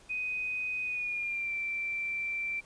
sine tone with pitch glide, 2500 to 2346 Hz, D#7 to D7, +8 to -2 cents, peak -31 dBFS, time 0.09-2.61 s, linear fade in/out 20 ms, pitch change -110 cents, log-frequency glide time 0.83-1.53 s, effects pink hiss -58 dBFS RMS until 2.65 s + resampled to 22050 Hz

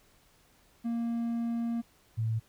triangle / sine tone pair in turn, 233.1 / 111.9 Hz, A#3 / A2, 0 / +30 cents, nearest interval octave + minor second, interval 1270 cents, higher first, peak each -27 dBFS, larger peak neither, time 0.84-1.82 / 2.17-2.4 s, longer first, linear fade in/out 20 ms, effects pink hiss -64 dBFS RMS until 2.48 s

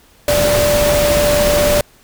sine tone in noise, 587.3 Hz, D5, in tune, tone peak -12 dBFS, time 0.28-1.81 s, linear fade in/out 2 ms, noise pink, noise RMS -17 dBFS, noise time 0.28-1.81 s, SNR +2 dB, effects pink hiss -49 dBFS RMS until 2.03 s

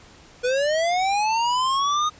square linear sweep, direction up, 482.8 to 1244.5 Hz, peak -20 dBFS, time 0.43-2.1 s, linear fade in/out 20 ms, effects pink hiss -49 dBFS RMS until 2.19 s + resampled to 16000 Hz

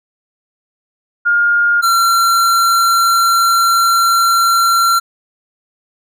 sine / square tone pair in turn, 1416 / 1365.7 Hz, F6 / F6, +23 / -39 cents, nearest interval minor second, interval 62 cents, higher first, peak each -9 / -10 dBFS, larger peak first, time 1.25-1.82 / 1.82-5 s, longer second, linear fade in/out 20 ms, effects none

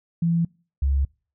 sine tone pair in turn, 168.2 / 68.83 Hz, E3 / C#2, +35 / -12 cents, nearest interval octave + minor third, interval 1547 cents, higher first, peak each -18 dBFS, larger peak neither, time 0.22-0.45 / 0.82-1.05 s, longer neither, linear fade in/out 5 ms, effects noise-tail reverb RT60 0.4 s tail -26 dB re dry

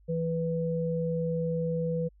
sine tone pair together, 164.82 / 493.9 Hz, E3 / B4, 0 / 0 cents, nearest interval octave + perfect fifth, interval 1900 cents, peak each -29 / -30 dBFS, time 0.08-2.09 s, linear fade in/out 20 ms, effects added 50 Hz sine -56 dBFS peak until 2.2 s

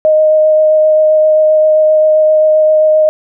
sine tone with vibrato, 620 Hz, D#5, 6 cents flat, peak -5 dBFS, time 0.05-3.09 s, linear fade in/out 0 ms, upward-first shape sine, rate 7.6 Hz, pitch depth 9 cents each way, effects none

